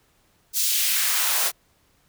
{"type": "noise with high-pass filter sweep", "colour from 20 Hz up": "white", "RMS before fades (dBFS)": -22, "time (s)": [0.53, 1.52], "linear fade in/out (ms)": 50, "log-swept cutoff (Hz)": [5200, 510], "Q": 1.1, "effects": ["pink hiss -63 dBFS RMS until 2.08 s"]}